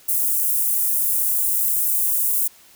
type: high-pass noise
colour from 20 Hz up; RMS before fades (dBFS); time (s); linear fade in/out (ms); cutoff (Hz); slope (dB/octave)
white; -20; 0.08-2.48; 10; 9400; 24
effects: white hiss -50 dBFS RMS until 2.75 s